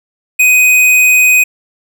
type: tone with hard clipping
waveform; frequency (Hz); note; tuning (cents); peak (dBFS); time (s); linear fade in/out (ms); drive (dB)
sine; 2500; D#7; +8; -6; 0.39-1.44; 10; 17
effects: none